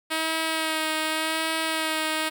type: tone with vibrato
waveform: 5% pulse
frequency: 317.4 Hz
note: D#4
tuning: 35 cents sharp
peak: -13 dBFS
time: 0.1-2.3 s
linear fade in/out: 20 ms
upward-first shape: sine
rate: 0.87 Hz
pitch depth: 22 cents each way
effects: none